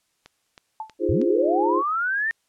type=click train; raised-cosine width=0.2 ms; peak=-26 dBFS; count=4; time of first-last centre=0.26-1.215 s; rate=3.14 Hz
type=tone with exponential decay; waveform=sine; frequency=876 Hz; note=A5; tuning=8 cents flat; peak=-25 dBFS; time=0.8-0.94 s; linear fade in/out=2 ms; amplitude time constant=29 ms
type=chord; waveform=sine; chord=F minor seventh; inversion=third; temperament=equal; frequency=311.1 / 349.2 / 415.3 / 523.3 Hz; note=Eb4 / F4 / Ab4 / C5; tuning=0 / 0 / 0 / 0 cents; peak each=-27 / -23 / -25 / -27 dBFS; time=0.99-1.83 s; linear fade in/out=50 ms
type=linear sweep; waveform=sine; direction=up; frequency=67.5 to 1836 Hz; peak=-21 dBFS; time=1.09-2.31 s; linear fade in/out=0 ms
effects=white hiss -70 dBFS RMS until 2.48 s + low-pass 10000 Hz 12 dB/octave